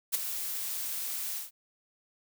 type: noise with ADSR envelope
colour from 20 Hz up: blue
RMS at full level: -25 dBFS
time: 0.12-1.51 s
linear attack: 28 ms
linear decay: 10 ms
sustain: -10 dB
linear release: 150 ms
effects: none